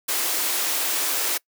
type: high-pass noise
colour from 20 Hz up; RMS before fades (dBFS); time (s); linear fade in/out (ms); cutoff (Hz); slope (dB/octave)
white; -24; 0.08-1.38; 10; 270; 96
effects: noise-tail reverb RT60 0.1 s tail -24 dB re dry